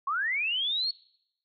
sine linear sweep, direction up, 1050 to 4400 Hz, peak -26 dBFS, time 0.07-0.91 s, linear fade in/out 5 ms, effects noise-tail reverb RT60 0.8 s tail -24 dB re dry

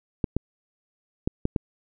clicks, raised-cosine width 3 ms, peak -10 dBFS, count 5, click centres 0.242 / 0.366 / 1.275 / 1.454 / 1.562 s, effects none

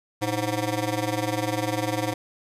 15% pulse ring-modulated tone, 210 Hz, G#3, 19 cents sharp, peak -15 dBFS, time 0.21-2.14 s, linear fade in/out 10 ms, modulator 95 Hz, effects resampled to 32000 Hz

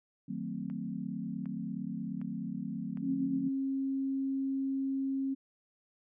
sine chord, D# diminished seventh, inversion none, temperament equal with one note detuned, 155.56 / 185 / 224.6 / 261.6 Hz, D#3 / F#3 / A3 / C4, 0 / 0 / +36 / 0 cents, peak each -44 / -39 / -39 / -41 dBFS, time 0.28-3.49 s, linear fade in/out 10 ms
click train, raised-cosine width 0.5 ms, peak -39 dBFS, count 4, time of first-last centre 0.7-2.973 s, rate 1.32 Hz
sine tone, 270 Hz, C#4, 45 cents flat, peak -30 dBFS, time 3.02-5.35 s, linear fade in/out 20 ms
effects none

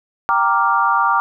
sine chord, G minor seventh, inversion none, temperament equal, 784 / 932.3 / 1174.7 / 1396.9 Hz, G5 / Bb5 / D6 / F6, 0 / 0 / 0 / 0 cents, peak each -21 / -18 / -16 / -20 dBFS, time 0.29-1.2 s, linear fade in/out 0 ms, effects none

